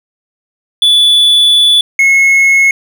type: tone pair in turn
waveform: triangle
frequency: 3455 / 2177 Hz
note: A7 / C#7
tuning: -32 / -32 cents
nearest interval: minor sixth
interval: 800 cents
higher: first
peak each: -3 dBFS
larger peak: neither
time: 0.82-1.81 / 1.99-2.71 s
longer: first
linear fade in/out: 2 ms
effects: none